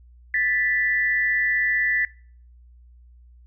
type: tone pair together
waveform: sine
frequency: 1760 / 1975.5 Hz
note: A6 / B6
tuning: 0 / 0 cents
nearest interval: major second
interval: 200 cents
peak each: -22 dBFS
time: 0.34-2.05 s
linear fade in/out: 2 ms
effects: noise-tail reverb RT60 0.5 s tail -22 dB re dry + added 60 Hz sine -47 dBFS peak until 3.46 s